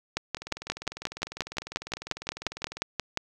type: two click trains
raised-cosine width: 0.2 ms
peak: -20 / -9 dBFS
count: 49 / 18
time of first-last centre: 0.37-2.77 / 0.17-3.174 s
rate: 20 / 5.66 Hz
effects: none